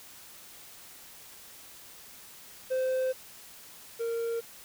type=tone pair in turn; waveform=triangle; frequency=518 / 462.8 Hz; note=C5 / A#4; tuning=-17 / -13 cents; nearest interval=major second; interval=196 cents; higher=first; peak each=-24 / -27 dBFS; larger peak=first; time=2.7-3.13 / 3.99-4.41 s; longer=first; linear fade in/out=20 ms; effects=white hiss -50 dBFS RMS until 4.64 s